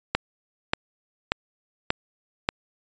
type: click train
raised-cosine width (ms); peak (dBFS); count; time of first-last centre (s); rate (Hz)
0.3; -4; 5; 0.15-2.489; 1.71
effects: resampled to 16000 Hz